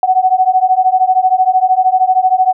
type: beating tone pair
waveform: sine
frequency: 740 / 753 Hz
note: F#5 / F#5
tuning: 0 / +30 cents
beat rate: 13 Hz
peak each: -11 dBFS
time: 0.03-2.53 s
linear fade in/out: 2 ms
effects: none